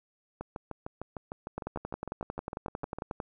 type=two click trains; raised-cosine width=1 ms; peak=-20 / -23 dBFS; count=19 / 18; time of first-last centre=1.58-3.202 / 0.41-2.986 s; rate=11.1 / 6.6 Hz; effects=none